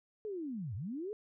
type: linear two-way sweep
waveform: sine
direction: down then up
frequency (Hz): 440 to 87.3 to 440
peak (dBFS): -37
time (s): 0.25-1.13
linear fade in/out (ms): 0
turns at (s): 0.75
effects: none